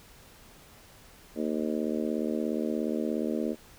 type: harmonic tone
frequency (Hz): 77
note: D#2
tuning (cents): -17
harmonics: 3 / 4 / 5 / 6 / 7 / 8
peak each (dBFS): -31 / -33 / -35 / -37 / -38 / -39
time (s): 1.35-3.56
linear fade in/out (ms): 50
effects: pink hiss -54 dBFS RMS until 3.78 s